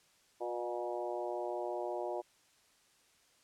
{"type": "harmonic tone with a mistuned harmonic", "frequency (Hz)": 120, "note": "B2", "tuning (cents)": -49, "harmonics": [3, 4, 5, 6, 7, 8], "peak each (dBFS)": [-40, -44, -40, -43, -45, -48], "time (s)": [0.4, 2.22], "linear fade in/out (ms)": 20, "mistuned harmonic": 5, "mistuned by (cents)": 16, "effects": ["white hiss -68 dBFS RMS until 3.43 s", "low-pass 9000 Hz 12 dB/octave"]}